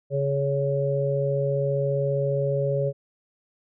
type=harmonic tone; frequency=139.6 Hz; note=C#3; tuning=13 cents sharp; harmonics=1 / 3 / 4; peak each=-25 / -28 / -25 dBFS; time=0.1-2.93 s; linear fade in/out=50 ms; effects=none